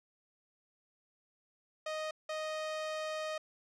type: tone bursts at uneven times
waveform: sawtooth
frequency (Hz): 622.3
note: D#5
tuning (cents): 0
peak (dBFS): -32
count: 2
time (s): 1.86-2.11 / 2.29-3.38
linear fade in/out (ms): 5
effects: low-pass 6000 Hz 12 dB/octave